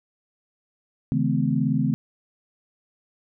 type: tone cluster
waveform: sine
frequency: 138.8 / 160.7 / 217 / 255.4 Hz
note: C#3 / E3 / A3 / C4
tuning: +3 / -44 / -24 / -42 cents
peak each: -25 dBFS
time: 1.12-1.94 s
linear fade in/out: 0 ms
effects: none